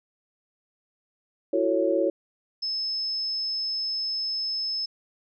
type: chord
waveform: sine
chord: F# minor seventh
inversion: third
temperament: just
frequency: 333 / 370 / 444 / 555 Hz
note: E4 / F#4 / A4 / C#5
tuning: +18 / 0 / +16 / +2 cents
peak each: -26 / -27 / -29 / -24 dBFS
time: 1.53-2.1 s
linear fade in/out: 5 ms
type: tone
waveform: sine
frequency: 5220 Hz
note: E8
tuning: 18 cents flat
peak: -26 dBFS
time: 2.62-4.86 s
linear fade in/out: 10 ms
effects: none